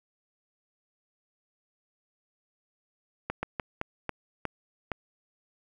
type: slowing click train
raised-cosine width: 0.5 ms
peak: -15 dBFS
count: 7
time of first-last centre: 3.3-4.918 s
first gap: 130 ms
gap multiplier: 1.29
effects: 9-bit